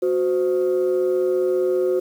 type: tone pair together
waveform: sine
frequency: 367.3 / 517.9 Hz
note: F#4 / C5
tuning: -13 / -18 cents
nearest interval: tritone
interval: 595 cents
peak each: -17 / -21 dBFS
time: 0.02-2 s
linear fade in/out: 10 ms
effects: tanh soft clip ceiling -13 dBFS + 8-bit